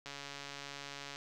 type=click train; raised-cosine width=0.2 ms; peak=-27 dBFS; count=156; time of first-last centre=0.06-1.159 s; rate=141 Hz; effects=none